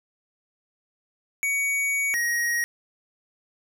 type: tone pair in turn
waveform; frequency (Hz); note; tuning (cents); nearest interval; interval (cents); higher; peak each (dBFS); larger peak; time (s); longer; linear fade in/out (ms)
square; 2250 / 1887.3; C#7 / A#6; +25 / +21; minor third; 304; first; -23 / -23; neither; 1.43-2.14 / 2.14-2.64; first; 0
effects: none